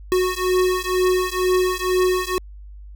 square beating tone pair, 366.6 / 368.7 Hz, F#4 / F#4, -16 / -6 cents, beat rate 2.1 Hz, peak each -21 / -21 dBFS, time 0.12-2.38 s, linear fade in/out 0 ms, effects added 50 Hz sine -36 dBFS peak until 2.95 s

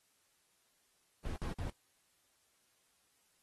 brown noise bursts, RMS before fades -39 dBFS, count 3, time 1.25-1.696 s, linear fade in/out 0 ms, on 110 ms, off 58 ms, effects white hiss -74 dBFS RMS until 3.42 s + AAC 32 kbps

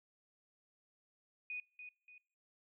sine tone with echo, 2480 Hz, D#7, 6 cents flat, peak -40 dBFS, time 1.5-1.6 s, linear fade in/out 2 ms, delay 290 ms, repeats 2, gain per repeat -8 dB, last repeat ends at 2.18 s, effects noise-tail reverb RT60 0.5 s tail -26 dB re dry

